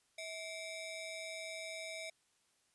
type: ring-modulated tone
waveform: sawtooth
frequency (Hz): 1480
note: F#6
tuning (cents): 0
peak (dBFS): -36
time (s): 0.18-2.1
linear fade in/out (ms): 5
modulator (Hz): 834
effects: white hiss -75 dBFS RMS until 2.74 s + resampled to 24000 Hz